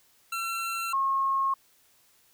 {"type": "tone pair in turn", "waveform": ["25% pulse", "sine"], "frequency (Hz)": [1353, 1083.5], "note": ["E6", "C#6"], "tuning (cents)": [45, -40], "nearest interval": "major third", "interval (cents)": 385, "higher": "first", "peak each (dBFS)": [-26, -23], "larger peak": "second", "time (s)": [[0.32, 0.93], [0.93, 1.54]], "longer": "neither", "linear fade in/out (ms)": 5, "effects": ["white hiss -63 dBFS RMS until 2.33 s"]}